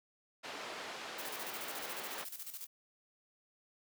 pink band-pass noise, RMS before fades -45 dBFS, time 0.43-2.25 s, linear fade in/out 20 ms, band 460 to 4500 Hz, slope 12 dB/octave
blue noise with tremolo, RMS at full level -44 dBFS, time 1.18-2.67 s, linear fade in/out 10 ms, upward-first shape square, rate 14 Hz, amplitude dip 65%
effects none

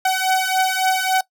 sawtooth beating tone pair, 752 / 755.6 Hz, F#5 / F#5, +28 / +36 cents, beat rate 3.6 Hz, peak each -16 dBFS, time 0.05-1.21 s, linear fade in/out 5 ms, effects noise-tail reverb RT60 0.1 s tail -20 dB re dry

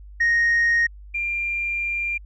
sine tone pair in turn, 1865 / 2387 Hz, A#6 / D7, 0 / +28 cents, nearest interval major third, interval 428 cents, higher second, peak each -14 / -22 dBFS, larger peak first, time 0.2-0.87 / 1.14-2.18 s, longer second, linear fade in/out 10 ms, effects tanh soft clip ceiling -14 dBFS + added 50 Hz sine -39 dBFS peak until 2.25 s

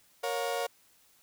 35% pulse chord, Bb minor, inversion none, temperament equal with one note detuned, 466.2 / 554.4 / 714 Hz, Bb4 / Db5 / F5, 0 / 0 / +38 cents, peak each -33 dBFS, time 0.23-0.67 s, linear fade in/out 10 ms, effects white hiss -64 dBFS RMS until 1.22 s

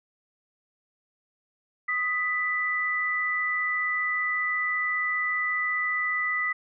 sine tone pair together, 1247 / 1980.9 Hz, D#6 / B6, +3 / +5 cents, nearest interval minor sixth, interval 802 cents, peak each -31 / -25 dBFS, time 1.88-6.53 s, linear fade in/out 10 ms, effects none

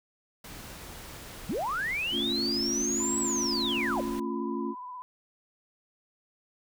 pink noise, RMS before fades -44 dBFS, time 0.44-4.2 s, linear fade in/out 5 ms
sine linear two-way sweep, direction up then down, 146.83 to 7900 to 475.2 Hz, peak -28 dBFS, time 1.49-4.01 s, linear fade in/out 5 ms, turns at 3.2 s
sine chord, A augmented, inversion none, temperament equal with one note detuned, 224.8 / 277.2 / 349.2 Hz, A3 / C#4 / E#4, +37 / 0 / 0 cents, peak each -34 dBFS, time 2.11-4.75 s, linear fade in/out 50 ms
sine tone with vibrato, 998 Hz, B5, 18 cents sharp, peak -38 dBFS, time 3-5.02 s, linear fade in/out 0 ms, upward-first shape triangle, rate 17 Hz, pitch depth 37 cents each way
effects none

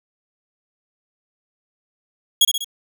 sawtooth tone with echo, 3319 Hz, G#7, 2 cents flat, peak -7 dBFS, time 2.41-2.45 s, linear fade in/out 5 ms, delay 65 ms, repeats 3, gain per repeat -5 dB, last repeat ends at 2.645 s, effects none

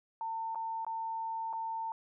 sine tone with dropouts, 900 Hz, A5, 39 cents sharp, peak -34 dBFS, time 0.21-1.92 s, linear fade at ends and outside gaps 1 ms, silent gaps 0.548-0.556 / 0.848-0.866 / 1.529-1.534 s, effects none

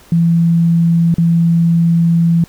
sine tone with dropouts, 167.9 Hz, E3, 32 cents sharp, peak -8 dBFS, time 0.12-2.44 s, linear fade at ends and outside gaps 2 ms, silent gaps 1.142-1.182 s, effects pink hiss -44 dBFS RMS until 2.48 s

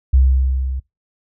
sine tone with level ramp, 65.41 Hz, C2, in tune, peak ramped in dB -7 to -21 dBFS, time 0.13-0.8 s, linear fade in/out 10 ms, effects noise-tail reverb RT60 0.2 s tail -23 dB re dry

